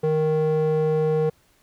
square tone with band-pass filter, 155.56 Hz, D#3, in tune, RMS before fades -21 dBFS, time 0.03-1.3 s, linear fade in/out 10 ms, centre 390 Hz, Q 4.1, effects pink hiss -61 dBFS RMS until 1.62 s

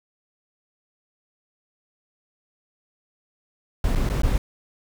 brown noise with dropouts, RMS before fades -21 dBFS, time 3.84-4.38 s, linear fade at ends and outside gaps 2 ms, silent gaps 3.951-3.956 / 4.091-4.098 / 4.22-4.233 s, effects none

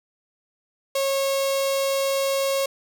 sawtooth tone with notch filter, 546 Hz, C#5, 26 cents flat, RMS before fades -23 dBFS, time 0.95-2.66 s, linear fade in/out 5 ms, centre 1500 Hz, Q 1.1, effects none

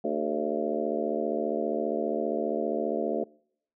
harmonic tone with a mistuned harmonic, 75 Hz, D2, 37 cents sharp, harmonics 3 / 4 / 5 / 6 / 7 / 8 / 9, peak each -34 / -34 / -34 / -34 / -34 / -34 / -34 dBFS, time 0.04-3.24 s, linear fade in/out 5 ms, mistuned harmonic 6, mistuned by -67 cents, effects noise-tail reverb RT60 0.7 s tail -26 dB re dry

